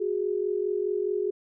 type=tone pair together; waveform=sine; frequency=368.3 / 413.1 Hz; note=F#4 / G#4; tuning=-8 / -9 cents; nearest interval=major second; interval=199 cents; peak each=-28 / -27 dBFS; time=0-1.31 s; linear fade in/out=10 ms; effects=none